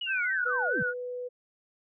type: linear sweep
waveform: sine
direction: down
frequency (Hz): 2960 to 110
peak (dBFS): -31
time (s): 0.01-0.83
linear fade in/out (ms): 5
type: tone with vibrato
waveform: sine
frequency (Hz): 1498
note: F#6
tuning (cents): +21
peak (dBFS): -27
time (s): 0.06-0.94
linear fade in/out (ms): 50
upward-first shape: triangle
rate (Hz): 4.5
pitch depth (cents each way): 88
type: tone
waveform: sine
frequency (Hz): 495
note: B4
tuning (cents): +4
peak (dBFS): -33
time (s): 0.45-1.29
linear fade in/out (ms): 20
effects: none